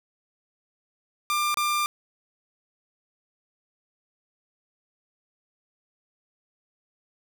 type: tone with dropouts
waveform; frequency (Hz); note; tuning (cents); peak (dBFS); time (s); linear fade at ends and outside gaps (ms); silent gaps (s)
sawtooth; 1193; D6; +27; -19; 1.3-1.86; 0; 1.543-1.572
effects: none